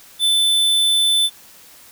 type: tone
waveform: square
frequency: 3520 Hz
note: A7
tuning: in tune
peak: -14 dBFS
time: 0.19-1.3 s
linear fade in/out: 50 ms
effects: white hiss -45 dBFS RMS until 1.91 s